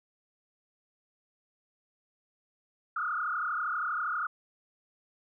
sine tone with frequency modulation, 1331 Hz, E6, 16 cents sharp, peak -29 dBFS, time 2.96-4.27 s, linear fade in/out 5 ms, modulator 32.5 Hz, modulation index 3.9, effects none

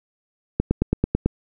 click train, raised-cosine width 3 ms, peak -5 dBFS, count 7, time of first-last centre 0.6-1.26 s, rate 9.09 Hz, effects none

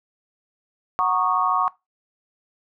sine chord, D# minor seventh, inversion first, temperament equal with one note detuned, 740 / 932.3 / 1108.7 / 1221.7 Hz, F#5 / A#5 / C#6 / D#6, 0 / 0 / 0 / -32 cents, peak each -25 / -26 / -20 / -26 dBFS, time 0.99-1.68 s, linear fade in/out 0 ms, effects noise-tail reverb RT60 0.2 s tail -20 dB re dry

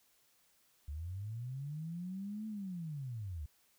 sine linear two-way sweep, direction up then down, 69 to 220 to 69 Hz, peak -39 dBFS, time 0.88-3.46 s, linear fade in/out 5 ms, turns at 2.47 s, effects white hiss -71 dBFS RMS until 3.78 s

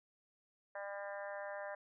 harmonic tone with a mistuned harmonic, 200.4 Hz, G3, 38 cents sharp, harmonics 3 / 4 / 5 / 6 / 7 / 8 / 9 / 10, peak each -44 / -50 / -52 / -57 / -57 / -51 / -52 / -63 dBFS, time 0.75-1.75 s, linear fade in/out 5 ms, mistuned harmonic 10, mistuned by -16 cents, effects none

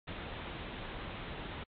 pink low-pass noise, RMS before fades -43 dBFS, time 0.07-1.64 s, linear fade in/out 10 ms, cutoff 3800 Hz, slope 96 dB/octave, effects AAC 48 kbps

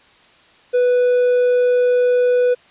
triangle tone, 493.9 Hz, B4, in tune, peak -10 dBFS, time 0.73-2.55 s, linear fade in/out 20 ms, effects white hiss -50 dBFS RMS until 2.7 s + resampled to 8000 Hz

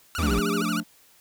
sawtooth tone with vibrato, 1300 Hz, E6, 24 cents flat, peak -25 dBFS, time 0.15-0.8 s, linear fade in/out 0 ms, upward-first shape sine, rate 13 Hz, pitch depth 220 cents each way
45% pulse linear sweep, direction down, 87.31 to 50.7 Hz, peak -24 dBFS, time 0.18-0.4 s, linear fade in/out 10 ms
triangle chord, D minor, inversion first, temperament just, 176.2 / 220.2 / 293.7 Hz, F3 / A3 / D4, +16 / +2 / 0 cents, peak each -28 / -26 / -28 dBFS, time 0.19-0.84 s, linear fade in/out 50 ms
sine tone, 403.5 Hz, G#4, 50 cents flat, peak -28 dBFS, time 0.28-0.62 s, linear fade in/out 2 ms
effects white hiss -57 dBFS RMS until 1.2 s

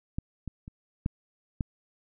clicks, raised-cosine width 5 ms, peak -18 / -23 / -29 / -15 / -16 dBFS, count 5, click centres 0.185 / 0.477 / 0.679 / 1.061 / 1.608 s, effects none

